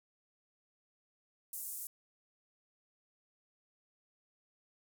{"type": "band-pass noise", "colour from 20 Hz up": "white", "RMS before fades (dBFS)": -43, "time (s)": [1.53, 1.87], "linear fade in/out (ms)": 2, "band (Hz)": [7900, 16000], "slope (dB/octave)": 24, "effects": []}